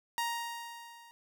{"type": "tone with level ramp", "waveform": "sawtooth", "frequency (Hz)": 936, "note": "A#5", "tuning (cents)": 7, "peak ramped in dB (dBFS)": [-26, -50], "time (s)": [0.18, 1.11], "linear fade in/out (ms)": 0, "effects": []}